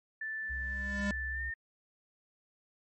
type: tone with pitch glide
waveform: sine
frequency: 1760 to 1820 Hz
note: A6 to A#6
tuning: 0 to -42 cents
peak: -35 dBFS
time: 0.21-1.54 s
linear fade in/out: 5 ms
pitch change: +58 cents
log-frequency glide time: 1.31-1.42 s
type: tone with exponential growth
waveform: square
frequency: 202 Hz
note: G#3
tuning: 48 cents flat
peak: -30 dBFS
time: 0.42-1.11 s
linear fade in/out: 2 ms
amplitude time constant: 150 ms
type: tone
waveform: sine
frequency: 65.41 Hz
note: C2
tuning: in tune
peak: -38 dBFS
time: 0.49-1.51 s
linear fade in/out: 20 ms
effects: MP3 32 kbps